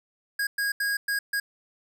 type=tone bursts at uneven times; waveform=square; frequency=1640 Hz; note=G#6; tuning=22 cents flat; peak=-25 dBFS; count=5; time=0.39-0.47 / 0.58-0.72 / 0.8-0.97 / 1.08-1.19 / 1.33-1.4 s; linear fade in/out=5 ms; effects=none